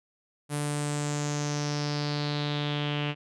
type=tone with low-pass filter sweep; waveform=sawtooth; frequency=146.83 Hz; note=D3; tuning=in tune; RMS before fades=-30 dBFS; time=0.49-3.15 s; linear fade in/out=50 ms; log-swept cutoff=10000 to 2800 Hz; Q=4.8; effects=none